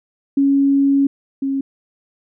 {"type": "tone pair in turn", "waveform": "sine", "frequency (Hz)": [277.2, 272.4], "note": ["C#4", "C#4"], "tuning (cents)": [0, -30], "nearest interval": "unison", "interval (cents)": 30, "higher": "first", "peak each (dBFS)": [-11, -17], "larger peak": "first", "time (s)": [[0.37, 1.07], [1.42, 1.61]], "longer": "first", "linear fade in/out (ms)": 5, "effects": []}